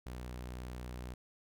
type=tone; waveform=sawtooth; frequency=61.74 Hz; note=B1; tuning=in tune; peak=-38 dBFS; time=0.06-1.14 s; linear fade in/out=5 ms; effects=none